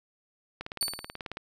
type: click train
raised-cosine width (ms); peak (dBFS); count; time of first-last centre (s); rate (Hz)
0.3; -20; 15; 0.61-1.371; 18.4
type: tone with exponential decay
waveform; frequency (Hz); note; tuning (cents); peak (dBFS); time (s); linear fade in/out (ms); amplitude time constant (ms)
25% pulse; 4510; C#8; +29; -20; 0.81-1.16; 1; 75
effects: none